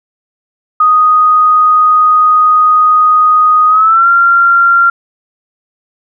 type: tone with pitch glide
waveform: sine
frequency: 1244.5 to 1380.9 Hz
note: D#6 to F6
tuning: 0 to -20 cents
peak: -4 dBFS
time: 0.8-4.9 s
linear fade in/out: 5 ms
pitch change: +180 cents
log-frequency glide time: 3.68-4.08 s
effects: none